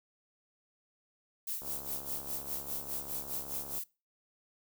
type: noise with tremolo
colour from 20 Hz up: violet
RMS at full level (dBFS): -36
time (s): 1.47-3.84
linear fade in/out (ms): 5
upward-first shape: sine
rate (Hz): 4.9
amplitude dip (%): 70
type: click train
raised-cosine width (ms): 1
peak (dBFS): -34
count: 153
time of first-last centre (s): 1.62-3.779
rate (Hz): 70.4
effects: noise-tail reverb RT60 0.3 s tail -23 dB re dry